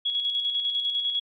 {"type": "tone with tremolo", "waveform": "sine", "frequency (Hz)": 3341, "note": "G#7", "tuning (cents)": 10, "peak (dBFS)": -22, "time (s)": [0.05, 1.2], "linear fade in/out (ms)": 10, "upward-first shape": "square", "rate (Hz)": 10, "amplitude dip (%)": 40, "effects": ["MP3 64 kbps"]}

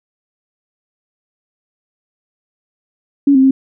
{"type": "tone with pitch steps", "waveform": "sine", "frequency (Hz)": [281.1, 264.2, 267], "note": ["C#4", "C4", "C4"], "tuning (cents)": [24, 17, 35], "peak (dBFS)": -6, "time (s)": [3.27, 3.51], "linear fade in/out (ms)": 5, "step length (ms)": 80, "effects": []}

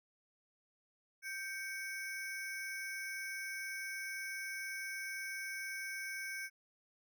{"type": "ring-modulated tone", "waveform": "square", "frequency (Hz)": 1903, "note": "A#6", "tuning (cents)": 35, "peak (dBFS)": -38, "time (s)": [1.22, 6.5], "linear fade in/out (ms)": 50, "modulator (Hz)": 336, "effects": []}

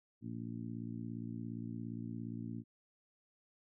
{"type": "harmonic tone", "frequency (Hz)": 57.3, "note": "A#1", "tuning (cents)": -29, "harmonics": [2, 3, 4, 5, 6], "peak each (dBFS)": [-45, -49, -44, -48, -56], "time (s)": [0.21, 2.64], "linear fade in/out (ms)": 50, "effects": []}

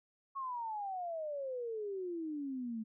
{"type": "exponential sweep", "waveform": "sine", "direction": "down", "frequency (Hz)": [1108.7, 216], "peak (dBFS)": -37, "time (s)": [0.35, 2.84], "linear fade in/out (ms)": 20, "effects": []}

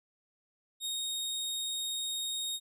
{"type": "tone", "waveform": "sawtooth", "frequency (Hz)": 3729, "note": "A#7", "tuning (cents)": 0, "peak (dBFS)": -30, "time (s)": [0.8, 2.6], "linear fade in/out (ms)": 50, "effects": ["resampled to 32000 Hz"]}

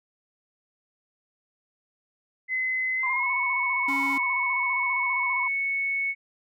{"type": "tone with pitch glide", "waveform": "sine", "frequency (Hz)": [2039, 2211], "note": ["C7", "C#7"], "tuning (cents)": [-45, -5], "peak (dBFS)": -24, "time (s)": [2.48, 6.15], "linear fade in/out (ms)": 50, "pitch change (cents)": 140, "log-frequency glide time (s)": [2.96, 3.3]}
{"type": "tone with vibrato", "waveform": "sine", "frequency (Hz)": 1009, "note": "B5", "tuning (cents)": 37, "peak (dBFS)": -28, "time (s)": [3.03, 5.48], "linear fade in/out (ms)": 5, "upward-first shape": "square", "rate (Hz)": 15, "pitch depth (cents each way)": 59}
{"type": "tone", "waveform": "square", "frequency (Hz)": 276, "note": "C#4", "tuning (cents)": -7, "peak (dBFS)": -31, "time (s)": [3.88, 4.18], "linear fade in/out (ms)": 5}
{"effects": []}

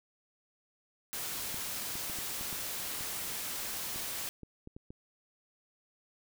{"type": "noise", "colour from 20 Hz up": "white", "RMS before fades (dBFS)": -38, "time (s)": [1.13, 4.29], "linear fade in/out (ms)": 0}
{"type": "clicks", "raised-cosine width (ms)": 3, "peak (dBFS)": -33, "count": 12, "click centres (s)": [1.544, 1.955, 2.098, 2.187, 2.411, 2.528, 3.009, 3.96, 4.433, 4.674, 4.765, 4.905]}
{"effects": []}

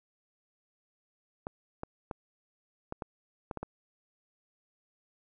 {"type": "clicks", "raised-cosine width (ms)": 1, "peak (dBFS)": -22, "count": 8, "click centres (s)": [1.469, 1.834, 2.112, 2.924, 3.022, 3.512, 3.573, 3.63], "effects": []}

